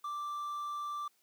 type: tone with quantisation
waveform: triangle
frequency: 1174.7 Hz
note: D6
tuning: in tune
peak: -34 dBFS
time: 0.04-1.08 s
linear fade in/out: 5 ms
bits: 10
effects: white hiss -72 dBFS RMS until 1.22 s + high-pass 200 Hz 12 dB/octave